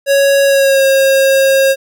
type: tone with pitch glide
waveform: square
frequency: 555 to 539.8 Hz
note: C#5 to C#5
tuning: +2 to -46 cents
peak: -8 dBFS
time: 0.06-1.76 s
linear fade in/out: 50 ms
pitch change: -48 cents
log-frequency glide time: 0.45-0.84 s
effects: none